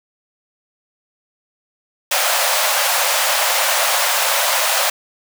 pink high-pass noise, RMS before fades -17 dBFS, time 2.11-4.9 s, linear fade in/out 5 ms, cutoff 530 Hz, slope 96 dB/octave, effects none

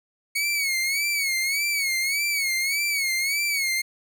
sawtooth tone with vibrato, 2217 Hz, C#7, in tune, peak -19 dBFS, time 0.35-3.82 s, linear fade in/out 10 ms, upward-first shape sine, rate 1.7 Hz, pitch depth 100 cents each way, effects none

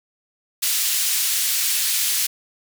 white band-pass noise, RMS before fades -21 dBFS, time 0.62-2.27 s, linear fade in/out 10 ms, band 2500 to 16000 Hz, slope 12 dB/octave, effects none

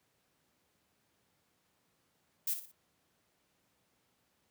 violet noise with echo, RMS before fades -33 dBFS, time 2.47-2.54 s, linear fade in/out 5 ms, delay 59 ms, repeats 3, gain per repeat -9 dB, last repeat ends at 2.717 s, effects pink hiss -75 dBFS RMS until 4.5 s + high-pass 100 Hz 12 dB/octave

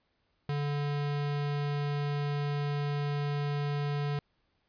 square tone, 144.8 Hz, D3, 24 cents flat, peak -30 dBFS, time 0.49-4.19 s, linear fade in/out 2 ms, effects pink hiss -75 dBFS RMS until 4.68 s + resampled to 11025 Hz

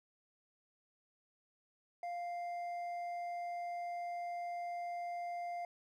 triangle tone with hard clipping, 698.5 Hz, F5, in tune, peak -40 dBFS, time 2.03-5.65 s, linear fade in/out 2 ms, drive 8 dB, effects none

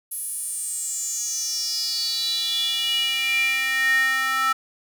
square tone with high-pass filter sweep, 264.1 Hz, C4, 16 cents sharp, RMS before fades -24 dBFS, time 0.11-4.53 s, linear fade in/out 10 ms, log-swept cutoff 11000 to 1400 Hz, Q 8.2, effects none

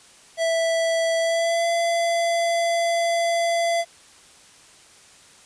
square tone with pitch glide, 659.3 to 678.2 Hz, E5 to E5, 0 to +49 cents, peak -20 dBFS, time 0.37-3.85 s, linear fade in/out 50 ms, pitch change +49 cents, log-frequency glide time 1.19-1.68 s, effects white hiss -50 dBFS RMS until 5.45 s + resampled to 22050 Hz

